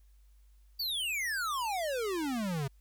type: exponential sweep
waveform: square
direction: down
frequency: 4699 to 130.81 Hz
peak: -32 dBFS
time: 0.79-2.68 s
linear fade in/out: 10 ms
effects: added 50 Hz sine -57 dBFS peak until 2.8 s + white hiss -75 dBFS RMS until 2.8 s